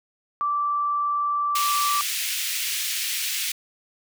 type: tone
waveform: sine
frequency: 1167 Hz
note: D6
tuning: 11 cents flat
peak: -21 dBFS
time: 0.41-2.01 s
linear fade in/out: 0 ms
type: high-pass noise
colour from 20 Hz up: pink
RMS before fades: -27 dBFS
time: 1.55-3.52 s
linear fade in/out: 5 ms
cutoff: 2200 Hz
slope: 24 dB/octave
effects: none